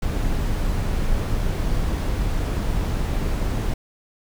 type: noise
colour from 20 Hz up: brown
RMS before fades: -22 dBFS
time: 0.02-3.74 s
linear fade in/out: 5 ms
effects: none